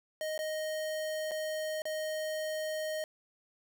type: tone with dropouts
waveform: square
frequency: 622.3 Hz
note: D#5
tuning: in tune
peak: -34 dBFS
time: 0.21-3.04 s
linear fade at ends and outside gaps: 1 ms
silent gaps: 0.378-0.39 / 1.311-1.316 / 1.82-1.854 s
effects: none